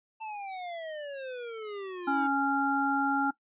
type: exponential sweep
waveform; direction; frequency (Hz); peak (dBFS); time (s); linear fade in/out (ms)
square; down; 896 to 311.1; -37; 0.2-2.28; 20
type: harmonic tone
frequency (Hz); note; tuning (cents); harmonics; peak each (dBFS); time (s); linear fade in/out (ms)
277.2; C#4; 0; 1 / 3 / 5; -29 / -29 / -29; 2.07-3.31; 10
effects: noise-tail reverb RT60 0.1 s tail -19 dB re dry + resampled to 8000 Hz